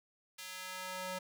square tone with high-pass filter sweep, 185 Hz, F#3, in tune, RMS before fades -43 dBFS, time 0.38-1.19 s, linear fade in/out 10 ms, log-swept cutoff 2600 to 460 Hz, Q 0.77, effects none

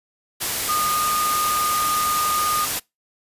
sine tone in noise, 1223 Hz, D#6, 30 cents flat, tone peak -20 dBFS, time 0.68-2.66 s, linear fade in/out 20 ms, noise white, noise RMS -24 dBFS, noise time 0.4-2.8 s, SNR +1 dB, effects noise-tail reverb RT60 0.2 s tail -24 dB re dry + resampled to 32000 Hz

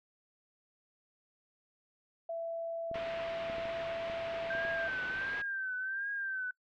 sine tone, 666 Hz, E5, 18 cents sharp, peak -35 dBFS, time 2.29-4.88 s, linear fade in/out 5 ms
clicks, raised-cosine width 2 ms, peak -32 dBFS, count 8, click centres 2.914 / 2.957 / 3.499 / 3.583 / 3.655 / 4.099 / 4.551 / 4.651 s
white low-pass noise, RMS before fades -45 dBFS, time 2.94-5.42 s, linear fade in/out 5 ms, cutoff 2900 Hz, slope 24 dB/octave
sine tone with vibrato, 1567 Hz, G6, 1 cent flat, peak -34 dBFS, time 4.5-6.51 s, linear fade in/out 5 ms, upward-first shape triangle, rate 1.4 Hz, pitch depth 84 cents each way
effects noise-tail reverb RT60 0.1 s tail -25 dB re dry

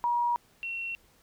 sine tone pair in turn, 956 / 2724 Hz, A#5 / F7, +43 / -44 cents, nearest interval octave + tritone, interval 1813 cents, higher second, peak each -24 / -32 dBFS, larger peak first, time 0.04-0.36 / 0.63-0.95 s, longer neither, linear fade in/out 0 ms, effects pink hiss -63 dBFS RMS until 1.22 s

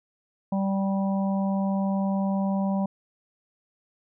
harmonic tone, 194.8 Hz, G3, 11 cents flat, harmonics 1 / 3 / 4 / 5, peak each -23 / -33 / -35 / -37 dBFS, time 0.52-2.86 s, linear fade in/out 5 ms, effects none

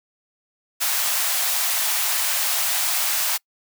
white high-pass noise, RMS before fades -22 dBFS, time 0.8-3.38 s, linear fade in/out 20 ms, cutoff 610 Hz, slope 48 dB/octave, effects noise-tail reverb RT60 0.1 s tail -26 dB re dry

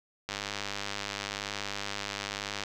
click train, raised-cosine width 0.2 ms, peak -16 dBFS, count 238, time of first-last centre 0.29-2.637 s, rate 101 Hz, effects none

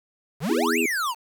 square exponential two-way sweep, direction up then down, 123.47 to 2835 to 869 Hz, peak -24 dBFS, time 0.4-1.15 s, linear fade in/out 50 ms, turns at 0.79 s
harmonic tone, 82.41 Hz, E2, in tune, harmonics 3 / 4 / 5, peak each -26 / -26 / -26 dBFS, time 0.49-0.86 s, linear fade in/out 5 ms
effects 8-bit

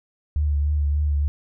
sine tone with vibrato, 73.42 Hz, D2, in tune, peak -18 dBFS, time 0.36-1.28 s, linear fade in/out 0 ms, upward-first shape triangle, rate 3.4 Hz, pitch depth 41 cents each way, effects none

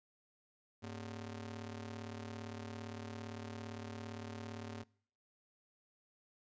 sawtooth ring-modulated tone, 164.81 Hz, E3, in tune, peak -37 dBFS, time 0.82-4.84 s, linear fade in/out 20 ms, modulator 63.6 Hz, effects noise-tail reverb RT60 0.6 s tail -25 dB re dry + resampled to 16000 Hz

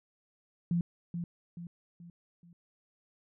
sine tone with echo, 171.9 Hz, F3, 27 cents flat, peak -26 dBFS, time 0.71-0.81 s, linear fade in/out 2 ms, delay 430 ms, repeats 4, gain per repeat -7 dB, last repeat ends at 2.53 s, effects none

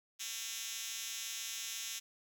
5% pulse tone with high-pass filter, 226.1 Hz, A3, 47 cents sharp, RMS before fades -42 dBFS, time 0.19-2 s, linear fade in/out 20 ms, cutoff 4400 Hz, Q 2.5, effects none

